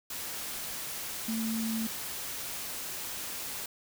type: tone in noise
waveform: sine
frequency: 223.7 Hz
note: A3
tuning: 29 cents sharp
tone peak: -30 dBFS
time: 1.28-1.87 s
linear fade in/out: 5 ms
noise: white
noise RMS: -38 dBFS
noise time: 0.1-3.66 s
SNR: +5 dB
effects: none